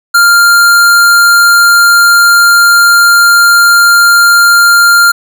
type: tone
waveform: square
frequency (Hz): 1396.9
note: F6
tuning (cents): 0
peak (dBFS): -3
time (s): 0.14-5.12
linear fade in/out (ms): 10
effects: none